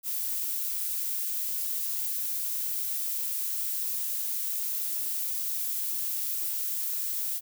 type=noise; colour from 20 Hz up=violet; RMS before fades=-31 dBFS; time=0.03-7.41 s; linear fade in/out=50 ms; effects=none